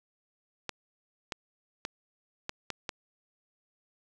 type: clicks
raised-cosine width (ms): 0.2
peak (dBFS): -16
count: 6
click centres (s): 0.693 / 1.322 / 1.851 / 2.494 / 2.703 / 2.892
effects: none